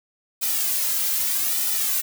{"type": "noise with flanger", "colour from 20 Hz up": "blue", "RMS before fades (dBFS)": -23, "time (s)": [0.41, 2.02], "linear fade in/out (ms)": 20, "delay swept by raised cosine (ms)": [1.8, 2.77], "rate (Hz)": 0.81, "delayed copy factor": -0.85, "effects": []}